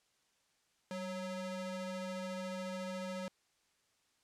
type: ring-modulated tone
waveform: 45% pulse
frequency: 370 Hz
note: F#4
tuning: in tune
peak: -36 dBFS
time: 0.91-3.28 s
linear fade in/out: 0 ms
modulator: 178 Hz
effects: white hiss -75 dBFS RMS until 4.23 s + low-pass 8000 Hz 12 dB/octave